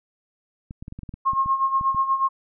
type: clicks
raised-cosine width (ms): 5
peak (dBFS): -23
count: 12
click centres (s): 0.709 / 0.825 / 0.881 / 0.924 / 0.99 / 1.033 / 1.092 / 1.14 / 1.334 / 1.46 / 1.811 / 1.947
type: tone with tremolo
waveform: sine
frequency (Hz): 1075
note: C6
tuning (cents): +47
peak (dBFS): -16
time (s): 1.25-2.29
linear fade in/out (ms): 20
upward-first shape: sine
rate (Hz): 8.3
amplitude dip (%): 70
effects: none